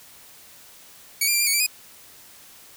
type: tone with pitch steps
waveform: 10% pulse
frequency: 2255 / 2390 / 2361 / 2393 / 2228 / 2339 / 2481 Hz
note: C#7 / D7 / D7 / D7 / C#7 / D7 / D#7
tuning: +29 / +30 / +9 / +32 / +8 / -8 / -6 cents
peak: -10 dBFS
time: 1.21-1.665 s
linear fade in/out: 5 ms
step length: 65 ms
effects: white hiss -48 dBFS RMS until 2.76 s